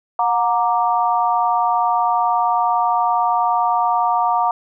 sine chord, Gb augmented, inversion none, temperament equal with one note detuned, 722.7 / 932.3 / 1174.7 Hz, Gb5 / Bb5 / D6, -41 / 0 / 0 cents, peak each -18 / -18 / -21 dBFS, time 0.19-4.51 s, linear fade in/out 2 ms, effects none

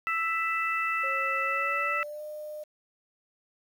harmonic tone, 661 Hz, E5, 5 cents sharp, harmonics 2 / 3 / 4, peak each -29 / -31 / -32 dBFS, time 0.07-2.03 s, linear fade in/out 0 ms
sine tone with pitch glide, 542 to 604.9 Hz, C#5 to D#5, -39 to -49 cents, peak -36 dBFS, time 1.03-2.64 s, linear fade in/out 10 ms, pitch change +190 cents, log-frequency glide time 1.41-2.22 s
effects 9-bit

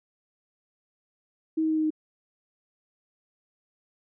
sine tone with pitch steps, 318.2 / 316.2 / 314.2 / 312.2 / 310.2 Hz, D#4 / D#4 / D#4 / D#4 / D#4, +39 / +28 / +17 / +6 / -5 cents, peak -22 dBFS, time 1.57-1.905 s, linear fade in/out 10 ms, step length 67 ms, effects none

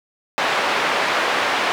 pink band-pass noise, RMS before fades -20 dBFS, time 0.38-1.72 s, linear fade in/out 0 ms, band 600 to 2800 Hz, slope 12 dB/octave, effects none

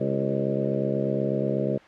harmonic tone with a mistuned harmonic, 68.2 Hz, C#2, 28 cents flat, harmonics 2 / 3 / 4 / 5 / 6 / 7 / 8 / 9, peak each -30 / -29 / -34 / -32 / -32 / -32 / -31 / -32 dBFS, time 0-1.78 s, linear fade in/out 10 ms, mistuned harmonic 6, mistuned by -46 cents, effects white hiss -49 dBFS RMS until 1.87 s + low-pass 2000 Hz 12 dB/octave

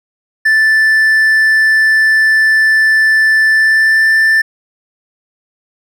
triangle tone with pitch glide, 1760 to 1773.3 Hz, A6 to A6, 0 to +13 cents, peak -5 dBFS, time 0.45-4.42 s, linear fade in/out 10 ms, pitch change +13 cents, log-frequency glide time 3.49-4.09 s, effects none

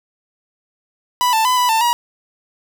45% pulse tone with pitch steps, 988 / 886 / 1005 / 988 / 892 / 957 Hz, B5 / A5 / B5 / B5 / A5 / A#5, 0 / +12 / +30 / 0 / +23 / +45 cents, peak -13 dBFS, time 1.21-1.93 s, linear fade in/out 0 ms, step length 120 ms, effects none

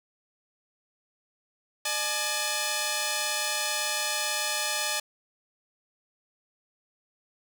5% pulse tone pair together, 601.7 / 850 Hz, D5 / G#5, +42 / +40 cents, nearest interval tritone, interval 598 cents, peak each -19 / -17 dBFS, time 1.85-5 s, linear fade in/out 5 ms, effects none

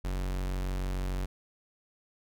45% pulse tone, 46.42 Hz, F#1, 6 cents sharp, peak -30 dBFS, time 0.04-1.26 s, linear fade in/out 10 ms, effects none

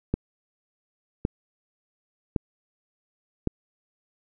click train, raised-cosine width 3 ms, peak -10 dBFS, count 4, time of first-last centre 0.14-3.473 s, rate 0.9 Hz, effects none

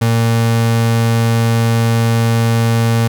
35% pulse tone, 115 Hz, A#2, 23 cents flat, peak -9 dBFS, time 0.01-3.08 s, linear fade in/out 10 ms, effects none

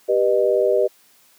sine chord, G augmented, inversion none, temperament just, 392 / 490 / 612.5 Hz, G4 / B4 / D#5, 0 / -14 / -27 cents, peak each -19 dBFS, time 0.08-0.88 s, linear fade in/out 20 ms, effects white hiss -55 dBFS RMS until 1.38 s + high-pass 150 Hz 12 dB/octave

